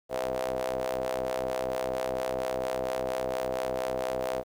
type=ring-modulated tone; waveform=sawtooth; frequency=64.2 Hz; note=C2; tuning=32 cents flat; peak=-22 dBFS; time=0.09-4.44 s; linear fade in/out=50 ms; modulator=580 Hz; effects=10-bit